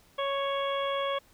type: harmonic tone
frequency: 554.4 Hz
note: C#5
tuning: in tune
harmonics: 1 / 2 / 3 / 4 / 5 / 6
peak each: -30 / -32 / -42 / -41 / -45 / -38 dBFS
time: 0.18-1.19 s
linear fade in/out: 10 ms
effects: pink hiss -61 dBFS RMS until 1.33 s

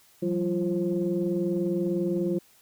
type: tone cluster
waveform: sine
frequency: 171.1 / 191.1 / 345.7 / 530 Hz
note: F3 / G3 / F4 / C5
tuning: -35 / -44 / -18 / +22 cents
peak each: -32 / -29 / -26 / -34 dBFS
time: 0.22-2.39 s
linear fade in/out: 10 ms
effects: tanh soft clip ceiling -14 dBFS + white hiss -59 dBFS RMS until 2.61 s

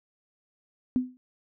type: tone with exponential decay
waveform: sine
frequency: 252.6 Hz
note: B3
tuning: 39 cents sharp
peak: -18 dBFS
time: 0.96-1.17 s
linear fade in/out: 0 ms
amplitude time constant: 45 ms
effects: none

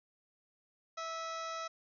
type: harmonic tone with a mistuned harmonic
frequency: 654 Hz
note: E5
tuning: 14 cents flat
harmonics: 1 / 2 / 3 / 4 / 5 / 6 / 7 / 8 / 9 / 10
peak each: -44 / -40 / -50 / -53 / -56 / -51 / -62 / -53 / -54 / -61 dBFS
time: 0.97-1.68 s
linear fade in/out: 10 ms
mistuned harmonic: 4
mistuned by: -69 cents
effects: none

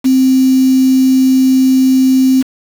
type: tone with quantisation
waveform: sine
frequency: 261.6 Hz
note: C4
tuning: in tune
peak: -6 dBFS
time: 0.04-2.43 s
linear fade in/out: 20 ms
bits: 4
effects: none

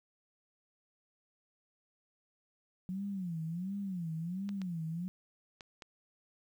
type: tone with vibrato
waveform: sine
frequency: 179.4 Hz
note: F3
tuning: 47 cents sharp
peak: -35 dBFS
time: 2.89-5.08 s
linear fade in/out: 0 ms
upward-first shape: sine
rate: 1.4 Hz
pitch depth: 200 cents each way
type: clicks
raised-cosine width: 0.2 ms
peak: -30 dBFS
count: 4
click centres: 4.491 / 4.617 / 5.608 / 5.822 s
effects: 11-bit

